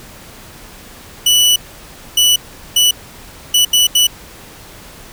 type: tone bursts at uneven times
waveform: sawtooth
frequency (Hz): 2960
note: F#7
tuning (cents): 0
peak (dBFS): -5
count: 6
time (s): 1.26-1.56 / 2.17-2.36 / 2.76-2.91 / 3.54-3.65 / 3.73-3.87 / 3.95-4.07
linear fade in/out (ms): 5
effects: pink hiss -37 dBFS RMS until 5.12 s